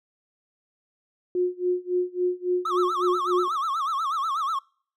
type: tone with tremolo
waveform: sine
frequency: 360 Hz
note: F#4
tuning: 47 cents flat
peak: -19 dBFS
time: 1.35-3.48 s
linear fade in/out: 2 ms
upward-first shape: sine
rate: 3.6 Hz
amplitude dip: 95%
type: tone with vibrato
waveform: triangle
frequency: 1200 Hz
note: D6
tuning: 37 cents sharp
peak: -22 dBFS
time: 2.65-4.59 s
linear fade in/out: 5 ms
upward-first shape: sine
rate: 8.2 Hz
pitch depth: 190 cents each way
effects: noise-tail reverb RT60 0.5 s tail -26 dB re dry